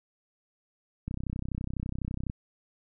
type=click train; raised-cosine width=5 ms; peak=-21 dBFS; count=40; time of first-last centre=1.08-2.299 s; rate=32 Hz; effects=none